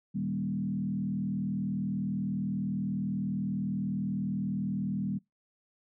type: tone with frequency modulation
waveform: sine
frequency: 195.8 Hz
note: G3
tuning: 2 cents flat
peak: -29 dBFS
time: 0.14-5.19 s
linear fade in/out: 20 ms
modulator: 40 Hz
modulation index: 1.2
effects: noise-tail reverb RT60 0.2 s tail -26 dB re dry